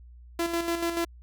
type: tone with tremolo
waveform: sawtooth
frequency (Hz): 338.3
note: E4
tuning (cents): +45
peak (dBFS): -21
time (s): 0.39-1.05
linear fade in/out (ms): 5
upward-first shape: square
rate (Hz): 6.9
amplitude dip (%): 50
effects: added 60 Hz sine -46 dBFS peak until 1.22 s